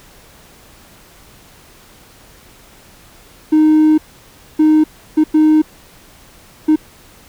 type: tone bursts at uneven times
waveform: triangle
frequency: 309.5 Hz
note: D#4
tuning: 9 cents flat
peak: -4 dBFS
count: 5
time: 3.52-3.98 / 4.59-4.84 / 5.17-5.24 / 5.34-5.62 / 6.68-6.76 s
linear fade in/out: 10 ms
effects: tanh soft clip ceiling -2 dBFS + pink hiss -44 dBFS RMS until 7.28 s